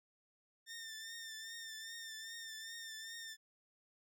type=tone with vibrato; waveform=15% pulse; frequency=1801 Hz; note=A6; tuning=40 cents sharp; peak=-40 dBFS; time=0.66-3.37 s; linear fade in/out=50 ms; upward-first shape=triangle; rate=2.5 Hz; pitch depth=49 cents each way; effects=none